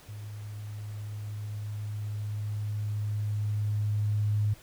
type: tone with level ramp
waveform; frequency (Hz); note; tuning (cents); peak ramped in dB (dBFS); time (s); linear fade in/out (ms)
sine; 104.9; G#2; +18; -38 to -23; 0.08-4.54; 10
effects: pink hiss -54 dBFS RMS until 4.62 s